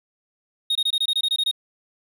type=tone bursts; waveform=triangle; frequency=3729 Hz; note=A#7; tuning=in tune; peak=-17 dBFS; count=11; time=0.7-1.513 s; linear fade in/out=5 ms; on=53 ms; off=23 ms; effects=none